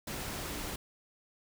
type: tone in noise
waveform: sine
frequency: 296.1 Hz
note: D4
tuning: 14 cents sharp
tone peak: -47 dBFS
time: 0.48-0.7 s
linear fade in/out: 5 ms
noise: pink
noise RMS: -39 dBFS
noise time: 0.07-0.76 s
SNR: -11 dB
effects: none